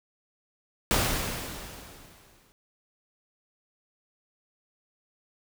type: noise with exponential decay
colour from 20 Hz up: pink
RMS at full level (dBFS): -23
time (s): 0.91-2.52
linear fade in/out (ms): 0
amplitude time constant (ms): 350
effects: none